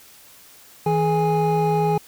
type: tone cluster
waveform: triangle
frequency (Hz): 160.8 / 420.5 / 826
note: E3 / G#4 / G#5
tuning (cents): -43 / +22 / -10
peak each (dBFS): -19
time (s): 0.86-1.98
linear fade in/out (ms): 5
effects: tanh soft clip ceiling -7 dBFS + white hiss -48 dBFS RMS until 2.07 s